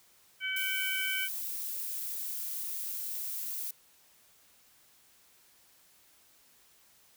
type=harmonic tone; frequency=761 Hz; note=F#5; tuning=48 cents sharp; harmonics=2 / 3 / 4; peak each=-36 / -34 / -37 dBFS; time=0.4-1.29 s; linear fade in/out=50 ms
type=noise; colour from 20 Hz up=violet; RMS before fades=-37 dBFS; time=0.56-3.71 s; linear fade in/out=5 ms
effects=white hiss -63 dBFS RMS until 7.16 s